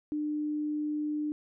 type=tone; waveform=sine; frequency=300 Hz; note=D4; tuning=37 cents sharp; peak=-29 dBFS; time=0.12-1.32 s; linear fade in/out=0 ms; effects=none